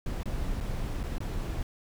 brown noise with dropouts, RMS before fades -32 dBFS, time 0.06-1.63 s, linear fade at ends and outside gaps 2 ms, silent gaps 0.232-0.256 / 0.604-0.608 / 1.032-1.037 / 1.183-1.204 s, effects none

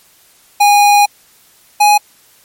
square tone pair in turn, 820 / 831.9 Hz, G#5 / G#5, -22 / +3 cents, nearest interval unison, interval 25 cents, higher second, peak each -6 dBFS, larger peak neither, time 0.6-1.06 / 1.8-1.98 s, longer first, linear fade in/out 10 ms, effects white hiss -48 dBFS RMS until 2.44 s + MP3 64 kbps

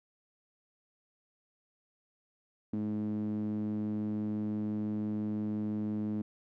sawtooth tone with band-pass filter, 105.9 Hz, G#2, 34 cents sharp, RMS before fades -34 dBFS, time 2.73-6.22 s, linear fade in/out 5 ms, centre 250 Hz, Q 9.6, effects none

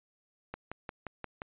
click train, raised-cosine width 0.5 ms, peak -23 dBFS, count 6, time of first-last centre 0.54-1.419 s, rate 5.69 Hz, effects resampled to 8000 Hz

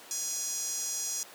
sawtooth tone with high-pass filter, 832 Hz, G#5, 3 cents sharp, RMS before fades -34 dBFS, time 0.11-1.23 s, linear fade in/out 0 ms, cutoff 6300 Hz, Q 5, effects pink hiss -49 dBFS RMS until 1.34 s + high-pass 400 Hz 12 dB/octave

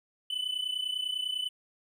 triangle tone pair together, 2992 / 3022 Hz, F#7 / F#7, +19 / +36 cents, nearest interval unison, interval 17 cents, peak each -31 / -33 dBFS, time 0.3-1.49 s, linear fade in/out 5 ms, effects none

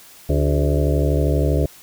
harmonic tone with a mistuned harmonic, 72.5 Hz, D2, 22 cents flat, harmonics 1 / 2 / 4 / 5 / 6 / 7 / 8 / 9, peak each -18 / -21 / -25 / -28 / -26 / -27 / -28 / -30 dBFS, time 0.29-1.66 s, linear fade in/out 5 ms, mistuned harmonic 6, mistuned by -70 cents, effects white hiss -45 dBFS RMS until 1.82 s

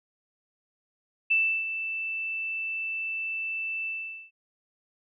sine tone with ADSR envelope, 2652 Hz, E7, 10 cents sharp, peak -19 dBFS, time 1.3-4.31 s, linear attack 13 ms, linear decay 330 ms, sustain -10 dB, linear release 440 ms, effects none

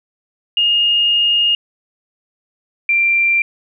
sine tone pair in turn, 2844 / 2366 Hz, F7 / D7, +31 / +12 cents, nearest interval minor third, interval 319 cents, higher first, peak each -11 dBFS, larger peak neither, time 0.57-1.55 / 2.89-3.42 s, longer first, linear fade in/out 2 ms, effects none

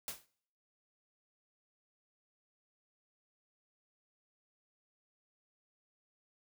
white noise with exponential decay, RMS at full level -37 dBFS, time 0.08-0.26 s, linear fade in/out 0 ms, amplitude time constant 39 ms, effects noise-tail reverb RT60 0.6 s tail -22 dB re dry

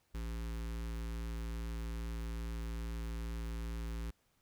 square tone with notch filter, 56.4 Hz, A1, 44 cents sharp, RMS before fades -40 dBFS, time 0.14-4.11 s, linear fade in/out 10 ms, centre 670 Hz, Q 1.7, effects pink hiss -75 dBFS RMS until 4.41 s

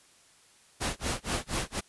pink noise with tremolo, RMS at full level -29 dBFS, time 0.8-1.81 s, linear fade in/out 20 ms, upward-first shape sine, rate 4.2 Hz, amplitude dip 100%, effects white hiss -60 dBFS RMS until 1.88 s + resampled to 24000 Hz

